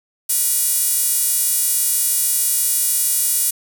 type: tone with high-pass filter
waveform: sawtooth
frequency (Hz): 483.1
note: B4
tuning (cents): -38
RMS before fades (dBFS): -18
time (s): 0.29-3.51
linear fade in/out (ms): 10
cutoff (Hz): 9700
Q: 1.4
effects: none